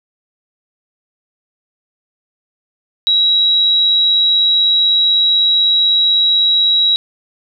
sine tone, 3868 Hz, B7, 37 cents flat, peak -9 dBFS, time 3.07-6.96 s, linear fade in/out 0 ms, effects none

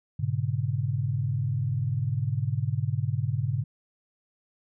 sine chord, G# diminished, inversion none, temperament equal with one note detuned, 103.83 / 123.47 / 143.48 Hz, G#2 / B2 / D3, 0 / 0 / -40 cents, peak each -29 dBFS, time 0.19-3.64 s, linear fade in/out 10 ms, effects none

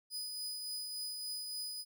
sawtooth tone with tremolo, 4978 Hz, D#8, in tune, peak -35 dBFS, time 0.1-1.85 s, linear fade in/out 50 ms, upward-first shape triangle, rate 3.5 Hz, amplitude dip 35%, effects none

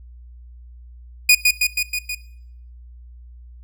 sawtooth tone with echo, 2464 Hz, D#7, 17 cents flat, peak -5 dBFS, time 1.29-1.35 s, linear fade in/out 5 ms, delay 160 ms, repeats 5, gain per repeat -3 dB, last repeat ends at 2.15 s, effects noise-tail reverb RT60 0.7 s tail -20 dB re dry + added 60 Hz sine -39 dBFS peak until 3.63 s

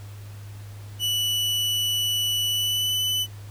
40% pulse tone with pitch glide, 2960 to 2996 Hz, F#7 to F#7, 0 to +21 cents, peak -21 dBFS, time 0.99-3.27 s, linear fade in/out 50 ms, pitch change +21 cents, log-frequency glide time 2.48-2.97 s, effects added 102 Hz sine -37 dBFS peak until 3.5 s + pink hiss -50 dBFS RMS until 3.5 s

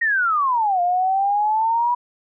sine exponential two-way sweep, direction down then up, 1893 to 698.5 to 979 Hz, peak -16 dBFS, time 0.01-1.95 s, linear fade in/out 10 ms, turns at 0.81 s, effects none

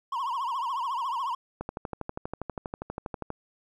triangle tone with vibrato, 1012 Hz, B5, 42 cents sharp, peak -26 dBFS, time 0.12-1.35 s, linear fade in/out 5 ms, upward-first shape triangle, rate 14 Hz, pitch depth 200 cents each way
click train, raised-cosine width 1 ms, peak -19 dBFS, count 22, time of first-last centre 1.61-3.304 s, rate 12.4 Hz
effects none

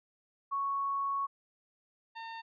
sine / sawtooth tone pair in turn, 1108.7 / 908.2 Hz, C#6 / A#5, 0 / -45 cents, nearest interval minor third, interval 345 cents, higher first, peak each -30 / -37 dBFS, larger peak first, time 0.51-1.27 / 2.15-2.42 s, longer first, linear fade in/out 20 ms, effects resampled to 11025 Hz

